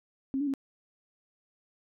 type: tone with pitch steps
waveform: sine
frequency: 268.6 / 289 / 272.1 Hz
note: C4 / D4 / C#4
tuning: +46 / -28 / -32 cents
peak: -27 dBFS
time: 0.34-0.538 s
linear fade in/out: 0 ms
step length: 66 ms
effects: none